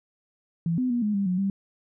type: tone with pitch steps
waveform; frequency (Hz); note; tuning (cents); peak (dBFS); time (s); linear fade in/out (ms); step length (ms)
sine; 167.2 / 253.3 / 240.5 / 209.7 / 198.7 / 181.8 / 196.1; E3 / B3 / B3 / G#3 / G3 / F#3 / G3; +25 / +44 / -46 / +17 / +24 / -30 / +1; -22; 0.66-1.5; 2; 120
effects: none